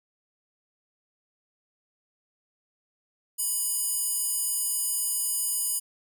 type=tone with high-pass filter; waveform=square; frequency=987.8 Hz; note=B5; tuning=in tune; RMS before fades=-28 dBFS; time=3.38-5.8 s; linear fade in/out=20 ms; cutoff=9400 Hz; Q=2.2; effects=none